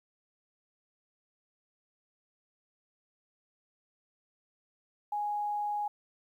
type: tone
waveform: sine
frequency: 830 Hz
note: G#5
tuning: 1 cent flat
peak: -30 dBFS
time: 5.12-5.88 s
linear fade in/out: 5 ms
effects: 11-bit